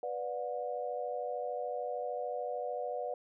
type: chord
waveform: sine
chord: B minor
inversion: none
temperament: equal with one note detuned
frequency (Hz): 493.9 / 587.3 / 722.3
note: B4 / D5 / F#5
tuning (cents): 0 / 0 / -42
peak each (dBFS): -38 / -39 / -39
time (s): 0.03-3.14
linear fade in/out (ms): 2
effects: none